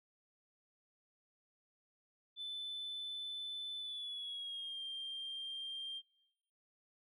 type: tone with pitch glide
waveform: sine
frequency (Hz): 3513 to 3184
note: A7 to G7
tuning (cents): -3 to +26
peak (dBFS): -40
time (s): 2.36-6.02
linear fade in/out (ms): 50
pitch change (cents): -171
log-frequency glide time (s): 3.78-4.82
effects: noise-tail reverb RT60 1.0 s tail -24 dB re dry + tanh soft clip ceiling -38 dBFS